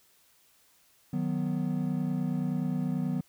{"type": "chord", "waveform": "triangle", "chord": "B major", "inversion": "first", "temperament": "equal", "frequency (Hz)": [155.56, 185, 246.9], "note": ["D#3", "F#3", "B3"], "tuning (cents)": [0, 0, 0], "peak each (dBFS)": -30, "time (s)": [1.13, 3.21], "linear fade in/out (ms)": 5, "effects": ["white hiss -64 dBFS RMS until 3.28 s"]}